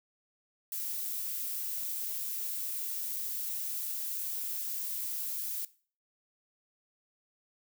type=noise; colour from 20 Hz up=violet; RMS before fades=-36 dBFS; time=0.72-5.65 s; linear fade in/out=2 ms; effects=noise-tail reverb RT60 0.4 s tail -18 dB re dry